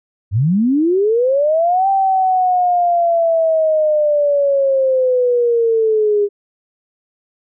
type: linear two-way sweep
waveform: sine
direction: up then down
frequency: 88.4 to 784 to 404.4 Hz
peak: -11 dBFS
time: 0.31-6.29 s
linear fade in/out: 50 ms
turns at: 1.88 s
effects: none